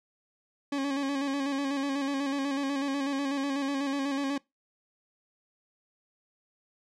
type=tone with vibrato; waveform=40% pulse; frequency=277.2 Hz; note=C#4; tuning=in tune; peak=-27 dBFS; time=0.72-4.38 s; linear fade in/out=5 ms; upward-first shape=square; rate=8.1 Hz; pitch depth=40 cents each way; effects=noise-tail reverb RT60 0.2 s tail -23 dB re dry + low-pass 6000 Hz 12 dB/octave